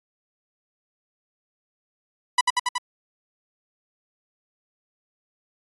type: tone with echo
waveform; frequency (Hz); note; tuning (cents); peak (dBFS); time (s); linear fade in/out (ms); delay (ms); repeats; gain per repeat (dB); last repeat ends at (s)
sawtooth; 987.8; B5; 0; -11; 2.38-2.41; 5; 93; 4; -2; 2.782
effects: AAC 32 kbps